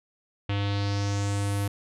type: tone with low-pass filter sweep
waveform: square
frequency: 100.8 Hz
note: G2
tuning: 49 cents sharp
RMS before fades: -27 dBFS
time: 0.49-1.68 s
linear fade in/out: 5 ms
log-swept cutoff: 3000 to 12000 Hz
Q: 2.9
effects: none